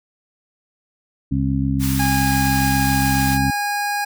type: harmonic tone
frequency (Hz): 67.2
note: C2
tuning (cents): +47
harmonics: 1 / 2 / 3 / 4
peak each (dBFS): -24 / -21 / -25 / -21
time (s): 1.31-3.51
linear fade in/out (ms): 10
type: band-stop noise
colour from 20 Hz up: white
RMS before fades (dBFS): -28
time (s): 1.79-3.39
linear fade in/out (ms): 50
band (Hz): 110 to 820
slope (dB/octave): 48
type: tone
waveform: 25% pulse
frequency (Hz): 820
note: G#5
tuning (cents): -22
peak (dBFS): -16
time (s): 1.99-4.05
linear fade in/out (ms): 10
effects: none